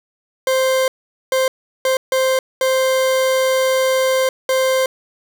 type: tone bursts at uneven times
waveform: 40% pulse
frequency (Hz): 523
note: C5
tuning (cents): -1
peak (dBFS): -13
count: 6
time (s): 0.47-0.88 / 1.32-1.48 / 1.85-1.97 / 2.12-2.39 / 2.61-4.29 / 4.49-4.86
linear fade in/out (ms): 2
effects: none